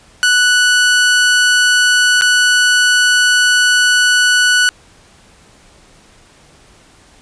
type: tone with dropouts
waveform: sawtooth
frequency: 1480 Hz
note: F#6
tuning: in tune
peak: -5 dBFS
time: 0.23-4.69 s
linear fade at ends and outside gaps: 0 ms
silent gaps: 2.211-2.22 s
effects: pink hiss -46 dBFS RMS until 7.21 s + resampled to 22050 Hz